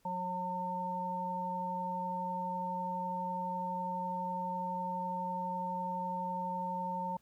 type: harmonic tone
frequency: 181.2 Hz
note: F#3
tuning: 36 cents flat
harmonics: 1 / 3 / 5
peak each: -41 / -44 / -35 dBFS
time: 0.05-7.17 s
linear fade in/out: 5 ms
effects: pink hiss -71 dBFS RMS until 7.21 s